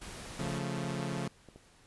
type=noise; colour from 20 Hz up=pink; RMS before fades=-45 dBFS; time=0.01-0.59 s; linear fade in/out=10 ms
type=chord; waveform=sawtooth; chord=Db augmented; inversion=none; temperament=equal; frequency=138.59 / 174.61 / 220 Hz; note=Db3 / F3 / A3; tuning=0 / 0 / 0 cents; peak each=-33 / -34 / -36 dBFS; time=0.39-1.28 s; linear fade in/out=5 ms
type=clicks; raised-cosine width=2 ms; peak=-37 dBFS; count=11; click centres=0.555 / 0.617 / 0.779 / 0.843 / 0.904 / 0.95 / 0.999 / 1.125 / 1.175 / 1.487 / 1.56 s
effects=pink hiss -62 dBFS RMS until 1.86 s + resampled to 24000 Hz